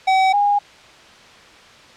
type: tone pair in turn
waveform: square / sine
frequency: 761 / 817.1 Hz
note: F#5 / G#5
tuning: +48 / -28 cents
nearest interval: minor second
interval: 124 cents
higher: second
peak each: -13 dBFS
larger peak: neither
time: 0.07-0.33 / 0.33-0.59 s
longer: neither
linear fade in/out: 10 ms
effects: white hiss -44 dBFS RMS until 1.96 s + low-pass 4000 Hz 12 dB/octave